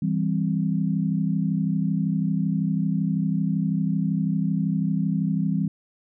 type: chord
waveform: sine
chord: C major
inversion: first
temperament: just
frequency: 163.52 / 196.22 / 261.6 Hz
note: E3 / G3 / C4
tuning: -14 / +2 / 0 cents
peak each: -24 / -24 / -29 dBFS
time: 0.02-5.68 s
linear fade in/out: 5 ms
effects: none